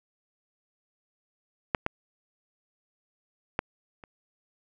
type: clicks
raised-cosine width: 0.5 ms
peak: -8 / -11 / -10 / -30 dBFS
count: 4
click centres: 1.748 / 1.864 / 3.591 / 4.038 s
effects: none

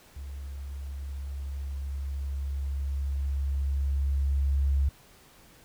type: tone with level ramp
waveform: sine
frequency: 69.1 Hz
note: C#2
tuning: 5 cents flat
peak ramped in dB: -36 to -21 dBFS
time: 0.16-4.89 s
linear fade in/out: 5 ms
effects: pink hiss -56 dBFS RMS until 5.64 s

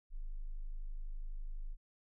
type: tone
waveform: sine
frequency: 26 Hz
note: G#0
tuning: 3 cents sharp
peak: -38 dBFS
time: 0.1-1.77 s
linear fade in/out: 50 ms
effects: none

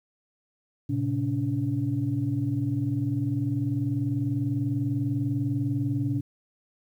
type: tone cluster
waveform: sine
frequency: 112.6 / 132.7 / 286.2 Hz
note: A2 / C3 / D4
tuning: +40 / +25 / -45 cents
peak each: -28 dBFS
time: 0.89-6.21 s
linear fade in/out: 10 ms
effects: tanh soft clip ceiling -15 dBFS + 10-bit

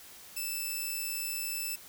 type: tone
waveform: 5% pulse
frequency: 2637 Hz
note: E7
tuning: in tune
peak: -24 dBFS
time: 0.36-1.76 s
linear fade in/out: 10 ms
effects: white hiss -51 dBFS RMS until 1.88 s

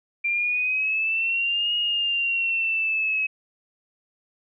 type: exponential two-way sweep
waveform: sine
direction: up then down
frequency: 2370 to 2875 to 2556 Hz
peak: -21 dBFS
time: 0.24-3.27 s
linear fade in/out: 10 ms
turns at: 1.75 s
effects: none

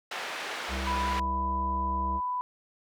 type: band-pass noise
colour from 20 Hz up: white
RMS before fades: -36 dBFS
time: 0.11-1.2 s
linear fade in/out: 5 ms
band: 420 to 2500 Hz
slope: 12 dB/octave
type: harmonic tone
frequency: 66.3 Hz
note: C2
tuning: 23 cents sharp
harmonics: 1 / 3 / 5 / 7 / 9 / 10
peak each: -32 / -39 / -43 / -50 / -52 / -48 dBFS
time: 0.68-2.21 s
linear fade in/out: 50 ms
type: tone with pitch glide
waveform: sine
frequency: 987.8 to 994.7 Hz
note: B5 to B5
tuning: 0 to +12 cents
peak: -28 dBFS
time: 0.87-2.41 s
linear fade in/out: 0 ms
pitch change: +12 cents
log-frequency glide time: 0.98-1.44 s
effects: none

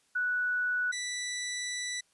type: tone pair in turn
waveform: sine / 15% pulse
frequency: 1477 / 1971.6 Hz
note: F#6 / B6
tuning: -3 / -3 cents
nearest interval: perfect fourth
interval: 500 cents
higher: second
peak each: -27 dBFS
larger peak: neither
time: 0.15-0.92 / 0.92-2.01 s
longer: second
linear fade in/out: 10 ms
effects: white hiss -69 dBFS RMS until 2.13 s + resampled to 24000 Hz

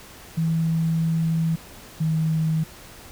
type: tone pair in turn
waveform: sine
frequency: 163 / 158.91 Hz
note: E3 / D#3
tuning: -19 / +37 cents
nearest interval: unison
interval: 44 cents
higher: first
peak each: -19 dBFS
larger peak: neither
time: 0.37-1.56 / 2-2.64 s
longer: first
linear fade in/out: 10 ms
effects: pink hiss -44 dBFS RMS until 3.11 s

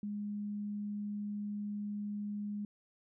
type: tone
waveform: sine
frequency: 206.5 Hz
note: G#3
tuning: 10 cents flat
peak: -36 dBFS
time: 0.03-2.65 s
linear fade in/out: 2 ms
effects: none

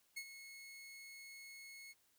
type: tone with ADSR envelope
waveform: sawtooth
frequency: 2180 Hz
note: C#7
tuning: 29 cents flat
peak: -38 dBFS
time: 0.16-1.94 s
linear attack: 14 ms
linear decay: 63 ms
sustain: -11 dB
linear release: 32 ms
effects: white hiss -75 dBFS RMS until 2.18 s

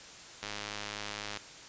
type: click train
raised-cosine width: 0.2 ms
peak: -20 dBFS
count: 99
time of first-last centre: 0.43-1.372 s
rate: 104 Hz
effects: white hiss -49 dBFS RMS until 1.68 s + resampled to 16000 Hz

